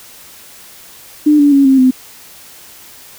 sine tone with pitch steps, 299.4 / 288.2 / 277.4 / 267 / 257.1 Hz, D4 / D4 / C#4 / C4 / C4, +33 / -33 / +1 / +35 / -30 cents, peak -5 dBFS, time 1.26-1.91 s, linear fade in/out 10 ms, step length 130 ms, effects white hiss -38 dBFS RMS until 3.18 s

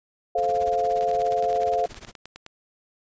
sine chord, F major, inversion first, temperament just, 436.5 / 523.8 / 698.5 Hz, A4 / C5 / F5, -14 / +2 / 0 cents, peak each -27 / -27 / -22 dBFS, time 0.35-1.86 s, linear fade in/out 5 ms
pink noise with tremolo, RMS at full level -39 dBFS, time 0.37-2.13 s, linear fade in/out 20 ms, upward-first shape triangle, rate 17 Hz, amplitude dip 100%
click train, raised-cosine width 0.2 ms, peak -22 dBFS, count 15, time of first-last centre 1.01-2.464 s, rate 9.63 Hz
effects resampled to 16000 Hz

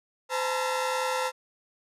35% pulse tone cluster, 514 / 852 / 882 / 944 / 1357 Hz, C5 / G#5 / A5 / A#5 / E6, -31 / +44 / +4 / +22 / +50 cents, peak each -28 / -35 / -33 / -32 / -32 dBFS, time 0.29-1.32 s, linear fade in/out 50 ms, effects low-pass 11000 Hz 12 dB/octave

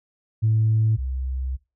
sine tone pair in turn, 110 / 65.01 Hz, A2 / C2, 0 / -11 cents, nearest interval major sixth, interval 911 cents, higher first, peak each -15 / -24 dBFS, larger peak first, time 0.42-0.97 / 0.97-1.57 s, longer second, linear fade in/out 20 ms, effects noise-tail reverb RT60 0.3 s tail -23 dB re dry + tanh soft clip ceiling -12 dBFS

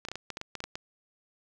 clicks, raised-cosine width 0.2 ms, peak -19 dBFS, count 11, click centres 0.051 / 0.086 / 0.116 / 0.156 / 0.303 / 0.371 / 0.414 / 0.553 / 0.604 / 0.64 / 0.755 s, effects none

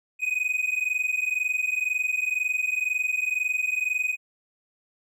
triangle tone pair together, 2489 / 2511 Hz, D#7 / D#7, 0 / +15 cents, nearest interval unison, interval 15 cents, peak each -25 / -25 dBFS, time 0.19-4.17 s, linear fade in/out 50 ms, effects none

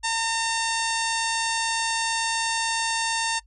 harmonic tone, 909 Hz, A#5, 44 cents flat, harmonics 1 / 2 / 3 / 4 / 5 / 6 / 7 / 8 / 9 / 10, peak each -27 / -30 / -32 / -33 / -34 / -35 / -35 / -36 / -37 / -37 dBFS, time 0.03-3.4 s, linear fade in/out 20 ms, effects noise-tail reverb RT60 0.1 s tail -22 dB re dry + added 50 Hz sine -52 dBFS peak until 3.46 s

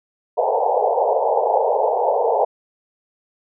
pink band-pass noise, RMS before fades -18 dBFS, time 0.37-2.45 s, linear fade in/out 10 ms, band 430 to 920 Hz, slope 96 dB/octave, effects none

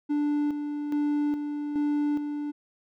triangle tone with tremolo, 293.7 Hz, D4, in tune, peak -21 dBFS, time 0.09-2.52 s, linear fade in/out 20 ms, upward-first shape square, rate 1.2 Hz, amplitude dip 50%, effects none

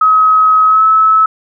sine tone with pitch glide, 1274 to 1298.5 Hz, D#6 to E6, +41 to -26 cents, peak -5 dBFS, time 0.01-1.26 s, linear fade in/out 5 ms, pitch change +33 cents, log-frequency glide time 0.67-0.83 s, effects none

